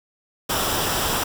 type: noise with comb filter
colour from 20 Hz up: pink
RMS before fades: -23 dBFS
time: 0.49-1.24 s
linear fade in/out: 10 ms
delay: 0.46 ms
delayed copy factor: -0.5
effects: none